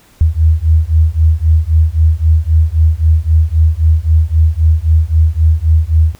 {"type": "beating tone pair", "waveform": "sine", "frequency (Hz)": [77.78, 81.58], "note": ["D#2", "E2"], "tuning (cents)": [0, -17], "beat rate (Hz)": 3.8, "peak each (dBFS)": -10, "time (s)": [0.21, 6.15], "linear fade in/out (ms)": 0, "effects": ["pink hiss -47 dBFS RMS until 6.19 s"]}